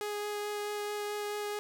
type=tone with vibrato; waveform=sawtooth; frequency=415.3 Hz; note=G#4; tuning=in tune; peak=-30 dBFS; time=0.01-1.59 s; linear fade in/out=0 ms; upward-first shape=sine; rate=4.6 Hz; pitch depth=8 cents each way; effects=none